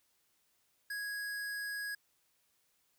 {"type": "tone", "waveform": "square", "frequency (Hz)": 1659, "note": "G#6", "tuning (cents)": -2, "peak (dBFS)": -38, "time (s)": [0.9, 1.95], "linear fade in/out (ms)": 5, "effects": ["white hiss -75 dBFS RMS until 2.98 s"]}